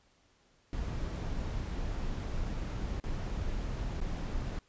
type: noise with dropouts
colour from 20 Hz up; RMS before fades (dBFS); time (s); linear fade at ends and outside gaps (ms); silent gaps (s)
brown; -35; 0.73-4.59; 1; 3-3.039 / 4.004-4.014
effects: pink hiss -68 dBFS RMS until 4.68 s + resampled to 16000 Hz